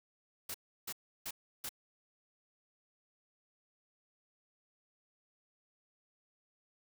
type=noise bursts; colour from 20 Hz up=white; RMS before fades=-41 dBFS; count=4; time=0.49-1.692 s; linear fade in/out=5 ms; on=53 ms; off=330 ms; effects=none